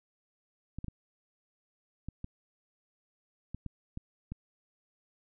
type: clicks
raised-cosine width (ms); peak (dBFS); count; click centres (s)
5; -26; 9; 0.786 / 0.844 / 0.883 / 2.086 / 2.244 / 3.546 / 3.663 / 3.974 / 4.32
effects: none